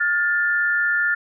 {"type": "tone pair together", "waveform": "sine", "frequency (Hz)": [1419, 1763.1], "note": ["F6", "A6"], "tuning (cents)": [27, 3], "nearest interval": "major third", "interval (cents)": 376, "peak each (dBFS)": -20, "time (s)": [0, 1.15], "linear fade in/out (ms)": 10, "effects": []}